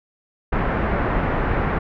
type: low-pass noise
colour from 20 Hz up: pink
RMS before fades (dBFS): -21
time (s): 0.52-1.79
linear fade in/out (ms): 10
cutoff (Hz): 1900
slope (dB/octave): 24
effects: none